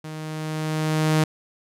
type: tone with level ramp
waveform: sawtooth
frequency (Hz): 155.9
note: D#3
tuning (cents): +4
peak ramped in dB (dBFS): -29 to -12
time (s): 0.04-1.24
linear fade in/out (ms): 5
effects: low-pass 12000 Hz 12 dB/octave